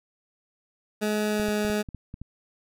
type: tone with pitch glide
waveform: 20% pulse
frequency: 211.6 to 210 Hz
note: G#3 to G#3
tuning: +33 to +19 cents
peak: -19 dBFS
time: 1.01-1.83 s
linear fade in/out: 20 ms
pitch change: -14 cents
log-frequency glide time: 1.28-1.52 s
type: clicks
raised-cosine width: 5 ms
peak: -25 dBFS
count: 8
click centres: 1.398 / 1.486 / 1.649 / 1.7 / 1.888 / 1.947 / 2.141 / 2.216 s
effects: none